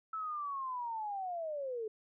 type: linear sweep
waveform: sine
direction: down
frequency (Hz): 1318.5 to 422.3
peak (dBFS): -36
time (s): 0.13-1.88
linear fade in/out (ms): 5
effects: none